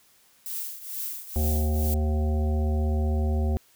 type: noise with tremolo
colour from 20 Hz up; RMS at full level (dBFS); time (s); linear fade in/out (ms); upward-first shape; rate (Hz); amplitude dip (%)
violet; -31; 0.46-1.94; 0; triangle; 2.2; 80
type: harmonic tone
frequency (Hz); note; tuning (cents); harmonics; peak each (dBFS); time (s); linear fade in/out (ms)
76.3; D#2; -33; 1 / 3 / 5 / 7 / 9 / 10; -22 / -32 / -36 / -39 / -41 / -42; 1.36-3.57; 0
effects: white hiss -60 dBFS RMS until 3.75 s